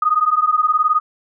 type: beating tone pair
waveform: sine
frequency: 1232 / 1251 Hz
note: D#6 / D#6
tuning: -17 / +9 cents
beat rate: 19 Hz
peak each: -16 dBFS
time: 0.02-1 s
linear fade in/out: 5 ms
effects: none